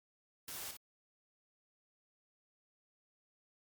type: noise with echo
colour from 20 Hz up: white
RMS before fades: -45 dBFS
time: 0.48-0.71 s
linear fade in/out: 2 ms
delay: 58 ms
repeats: 1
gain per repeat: -6 dB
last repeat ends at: 0.768 s
effects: MP3 96 kbps